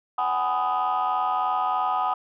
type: chord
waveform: sine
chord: G# minor seventh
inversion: third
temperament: just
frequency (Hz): 747.5 / 830.6 / 996.7 / 1245.9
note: F#5 / G#5 / B5 / D#6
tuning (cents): +17 / 0 / +16 / +2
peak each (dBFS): -25 / -27 / -27 / -25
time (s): 0.18-2.14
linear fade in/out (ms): 5
effects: tanh soft clip ceiling -16 dBFS